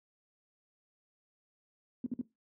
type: tone bursts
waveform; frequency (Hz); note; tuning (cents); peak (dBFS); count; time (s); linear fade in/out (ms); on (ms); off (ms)
sine; 246.3; B3; -5; -31; 3; 2.04-2.213; 2; 23; 52
effects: noise-tail reverb RT60 0.2 s tail -18 dB re dry + high-pass 100 Hz 12 dB/octave